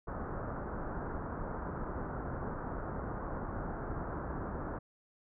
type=low-pass noise; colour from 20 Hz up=pink; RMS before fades=-39 dBFS; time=0.07-4.79 s; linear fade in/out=10 ms; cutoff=1500 Hz; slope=48 dB/octave; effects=none